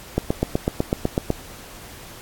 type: click train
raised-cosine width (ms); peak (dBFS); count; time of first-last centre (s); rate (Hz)
2; -5; 10; 0.18-1.304; 8.01
effects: pink hiss -41 dBFS RMS until 2.21 s + AAC 64 kbps